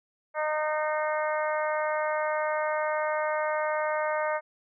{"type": "harmonic tone", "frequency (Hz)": 306.5, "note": "D#4", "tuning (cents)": -26, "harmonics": [2, 3, 4, 5, 6, 7], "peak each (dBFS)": [-28, -32, -34, -36, -38, -39], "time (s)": [0.34, 4.41], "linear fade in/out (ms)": 50, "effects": []}